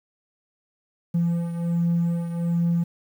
triangle beating tone pair, 170 / 171.3 Hz, F3 / F3, -46 / -33 cents, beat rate 1.3 Hz, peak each -19 / -25 dBFS, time 1.14-2.84 s, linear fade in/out 10 ms, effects tanh soft clip ceiling -14 dBFS + 9-bit

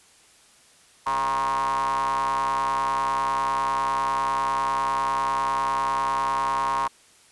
square ring-modulated tone, 65 Hz, C2, 11 cents flat, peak -20 dBFS, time 1.06-6.88 s, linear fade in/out 10 ms, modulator 1010 Hz, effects white hiss -55 dBFS RMS until 7.31 s + resampled to 24000 Hz

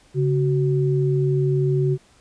sine tone pair together, 139.6 / 372.7 Hz, C#3 / F#4, +13 / +13 cents, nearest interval octave + perfect fourth, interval 1700 cents, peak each -18 / -22 dBFS, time 0.14-1.98 s, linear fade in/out 50 ms, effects pink hiss -55 dBFS RMS until 2.2 s + resampled to 22050 Hz

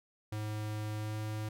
square tone with pitch glide, 106.8 to 107.67 Hz, G#2 to A2, +49 to -37 cents, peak -36 dBFS, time 0.32-1.49 s, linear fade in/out 5 ms, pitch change +14 cents, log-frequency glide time 0.97-1.17 s, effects none

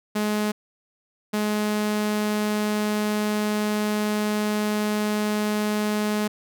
sawtooth tone pair in turn, 210.8 / 210.8 Hz, G#3 / G#3, +26 / +26 cents, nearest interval unison, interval 0 cents, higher neither, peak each -18 dBFS, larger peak neither, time 0.15-0.52 / 1.33-6.28 s, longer second, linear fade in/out 10 ms, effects none

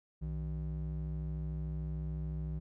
triangle ring-modulated tone, 110 Hz, A2, in tune, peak -30 dBFS, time 0.21-2.6 s, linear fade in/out 20 ms, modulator 46.8 Hz, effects none

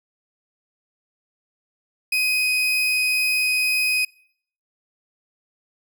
35% pulse tone, 2507 Hz, D#7, 12 cents sharp, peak -17 dBFS, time 2.12-4.05 s, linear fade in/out 5 ms, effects noise-tail reverb RT60 0.6 s tail -24 dB re dry

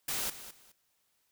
white noise with echo, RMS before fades -34 dBFS, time 0.08-0.3 s, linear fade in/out 5 ms, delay 210 ms, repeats 2, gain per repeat -13 dB, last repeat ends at 0.72 s, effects white hiss -75 dBFS RMS until 1.31 s

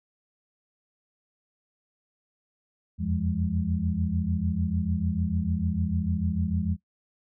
sine tone cluster, 82.8 / 89.5 / 171.7 / 205.6 Hz, E2 / F2 / F3 / G#3, +8 / +43 / -29 / -17 cents, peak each -30 dBFS, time 2.98-6.77 s, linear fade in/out 50 ms, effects noise-tail reverb RT60 0.1 s tail -17 dB re dry

